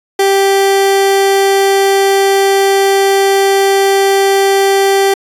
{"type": "tone", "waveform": "30% pulse", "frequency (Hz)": 392, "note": "G4", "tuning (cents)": 0, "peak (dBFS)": -5, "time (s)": [0.19, 5.14], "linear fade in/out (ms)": 5, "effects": ["resampled to 32000 Hz"]}